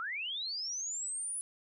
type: linear sweep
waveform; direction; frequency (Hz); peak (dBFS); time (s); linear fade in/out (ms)
sine; up; 1262 to 10080; -35; 0-1.41; 0
effects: none